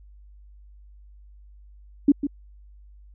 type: tone with echo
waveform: sine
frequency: 284.4 Hz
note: C#4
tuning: 45 cents sharp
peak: -11 dBFS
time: 2.08-2.12 s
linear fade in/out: 5 ms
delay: 150 ms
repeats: 1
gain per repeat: -10 dB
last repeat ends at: 2.27 s
effects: added 50 Hz sine -46 dBFS peak until 3.14 s